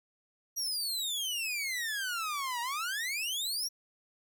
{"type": "exponential two-way sweep", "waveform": "sawtooth", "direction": "down then up", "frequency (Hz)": [5800, 929, 5800], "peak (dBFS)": -29, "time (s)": [0.56, 3.69], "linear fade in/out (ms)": 20, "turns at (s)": 2.61, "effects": []}